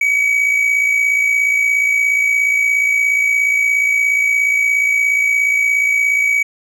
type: tone with amplitude modulation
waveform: triangle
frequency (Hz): 2270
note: C#7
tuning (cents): +41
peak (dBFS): -8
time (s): 0.01-6.43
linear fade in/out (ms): 5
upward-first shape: sine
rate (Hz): 57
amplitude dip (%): 50
effects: none